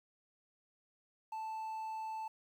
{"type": "tone with quantisation", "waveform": "triangle", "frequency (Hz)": 880, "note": "A5", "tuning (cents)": 0, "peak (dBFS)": -37, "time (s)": [1.32, 2.28], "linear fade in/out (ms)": 5, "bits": 11, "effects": []}